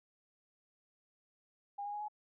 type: tone with pitch steps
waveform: sine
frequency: 810 / 820.8 / 831.8 / 842.9 Hz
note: G#5 / G#5 / G#5 / G#5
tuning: -43 / -21 / +2 / +25 cents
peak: -38 dBFS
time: 1.78-2.084 s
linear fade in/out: 10 ms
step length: 76 ms
effects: none